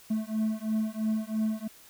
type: beating tone pair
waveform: triangle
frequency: 216.7 / 219.7 Hz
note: A3 / A3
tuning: -26 / -2 cents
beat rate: 3 Hz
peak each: -28 dBFS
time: 0.1-1.68 s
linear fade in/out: 10 ms
effects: white hiss -54 dBFS RMS until 1.89 s